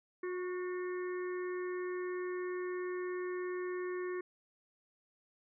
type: harmonic tone with a mistuned harmonic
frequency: 361.7 Hz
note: F#4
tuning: 39 cents flat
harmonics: 1 / 3 / 4 / 5 / 6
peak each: -36 / -48 / -55 / -48 / -55 dBFS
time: 0.23-4.21 s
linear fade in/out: 5 ms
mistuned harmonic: 3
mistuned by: +34 cents
effects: none